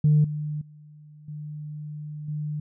sine tone with level steps, 150.3 Hz, D3, 40 cents sharp, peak -14 / -27 / -45 / -33 / -27 dBFS, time 0.04-2.6 s, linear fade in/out 5 ms, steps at 0.24 / 0.61 / 1.28 / 2.28 s, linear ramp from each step 5 ms, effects tanh soft clip ceiling -11 dBFS

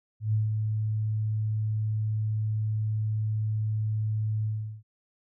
sine tone with ADSR envelope, 108.1 Hz, A2, 30 cents flat, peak -21 dBFS, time 0.2-4.83 s, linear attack 130 ms, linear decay 160 ms, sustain -4 dB, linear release 380 ms, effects none

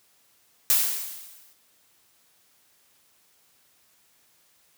blue noise with exponential decay, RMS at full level -18 dBFS, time 0.7-1.53 s, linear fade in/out 0 ms, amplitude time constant 180 ms, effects white hiss -63 dBFS RMS until 4.77 s + high-pass 60 Hz 12 dB/octave

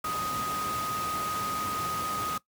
sine tone in noise, 1248 Hz, D#6, 5 cents sharp, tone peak -30 dBFS, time 0.04-2.38 s, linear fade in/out 5 ms, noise pink, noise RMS -36 dBFS, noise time 0.04-2.38 s, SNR +3 dB, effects noise-tail reverb RT60 0.1 s tail -18 dB re dry + high-pass 100 Hz 12 dB/octave

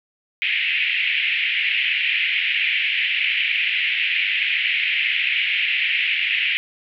white band-pass noise, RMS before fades -21 dBFS, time 0.42-6.57 s, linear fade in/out 0 ms, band 2000 to 2900 Hz, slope 48 dB/octave, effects none

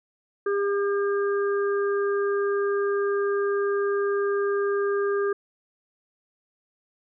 harmonic tone, 401.8 Hz, G4, 43 cents sharp, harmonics 1 / 3 / 4, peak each -22 / -32 / -34 dBFS, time 0.46-5.33 s, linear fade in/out 5 ms, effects none

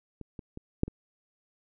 clicks, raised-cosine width 3 ms, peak -28 / -27 / -27 / -11 / -25 dBFS, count 5, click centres 0.213 / 0.392 / 0.574 / 0.834 / 0.88 s, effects none

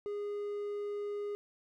triangle tone, 411.1 Hz, G#4, 18 cents flat, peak -33 dBFS, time 0.06-1.35 s, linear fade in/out 0 ms, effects none

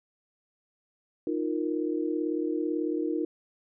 sine chord, Eb suspended second, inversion none, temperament equal, 311.1 / 349.2 / 466.2 Hz, Eb4 / F4 / Bb4, 0 / 0 / 0 cents, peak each -29 / -31 / -34 dBFS, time 1.27-3.25 s, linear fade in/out 2 ms, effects none

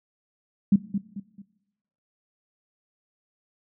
sine tone with echo, 200.2 Hz, G3, 37 cents sharp, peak -13 dBFS, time 0.72-0.76 s, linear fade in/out 5 ms, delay 220 ms, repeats 3, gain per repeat -9 dB, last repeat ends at 1.42 s, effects noise-tail reverb RT60 1.0 s tail -19 dB re dry

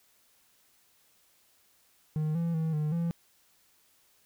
triangle tone with pitch steps, 154.3 / 168.1 / 160.4 / 151.8 / 168.8 Hz, D#3 / E3 / E3 / D#3 / E3, -14 / +34 / -47 / -42 / +41 cents, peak -25 dBFS, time 2.16-3.11 s, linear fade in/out 0 ms, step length 190 ms, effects white hiss -66 dBFS RMS until 4.25 s

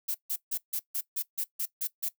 violet noise bursts, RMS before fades -31 dBFS, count 10, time 0.08-2.09 s, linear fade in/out 10 ms, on 66 ms, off 150 ms, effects noise-tail reverb RT60 0.1 s tail -18 dB re dry

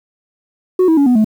sine tone with pitch steps, 368.1 / 322.3 / 282.2 / 247.1 / 216.4 Hz, F#4 / E4 / C#4 / B3 / A3, -9 / -39 / +31 / +1 / -29 cents, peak -5 dBFS, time 0.79-1.245 s, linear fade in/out 5 ms, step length 91 ms, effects tanh soft clip ceiling -7 dBFS + 7-bit

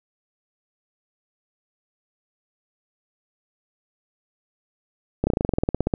slowing click train, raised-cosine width 2 ms, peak -7 dBFS, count 16, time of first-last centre 5.24-5.938 s, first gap 30 ms, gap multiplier 1.06, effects none

